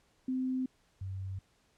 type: tone pair in turn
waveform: sine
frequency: 258.1 / 95.49 Hz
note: C4 / G2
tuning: -23 / -45 cents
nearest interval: octave + perfect fourth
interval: 1722 cents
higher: first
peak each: -30 / -36 dBFS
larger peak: first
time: 0.28-0.66 / 1.01-1.39 s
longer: neither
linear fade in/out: 5 ms
effects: pink hiss -70 dBFS RMS until 1.77 s + low-pass 9000 Hz 12 dB/octave